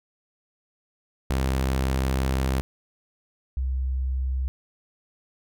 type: tone pair in turn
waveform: sawtooth / sine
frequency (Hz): 65.9 / 65.07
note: C2 / C2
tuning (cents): +13 / -9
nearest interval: unison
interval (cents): 22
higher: first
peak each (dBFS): -18 / -23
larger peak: first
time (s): 1.3-2.61 / 3.57-4.48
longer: first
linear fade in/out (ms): 0
effects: none